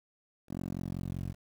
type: tone with band-pass filter sweep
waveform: 10% pulse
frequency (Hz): 45.28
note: F#1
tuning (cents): -37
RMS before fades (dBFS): -37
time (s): 0.48-1.35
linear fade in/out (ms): 50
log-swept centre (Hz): 260 to 99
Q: 1
effects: 9-bit